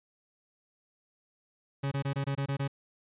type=tone bursts; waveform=40% pulse; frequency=138.7 Hz; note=C#3; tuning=1 cent sharp; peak=-28 dBFS; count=8; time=1.83-2.679 s; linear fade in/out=10 ms; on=86 ms; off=23 ms; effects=resampled to 8000 Hz